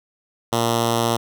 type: tone with notch filter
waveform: 5% pulse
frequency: 116.54 Hz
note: A#2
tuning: in tune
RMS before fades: -20 dBFS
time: 0.52-1.17 s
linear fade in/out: 10 ms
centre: 1600 Hz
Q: 1.9
effects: none